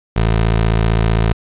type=tone; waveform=20% pulse; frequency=55.5 Hz; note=A1; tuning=16 cents sharp; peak=-7 dBFS; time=0.16-1.33 s; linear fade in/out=5 ms; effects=resampled to 8000 Hz + 7-bit